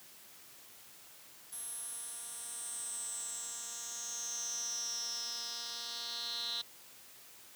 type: tone with band-pass filter sweep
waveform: 10% pulse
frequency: 235 Hz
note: A#3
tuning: 14 cents sharp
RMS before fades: -41 dBFS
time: 1.52-6.62 s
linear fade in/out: 10 ms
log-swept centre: 11000 to 4000 Hz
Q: 9.7
effects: white hiss -56 dBFS RMS until 7.55 s + high-pass 80 Hz 12 dB/octave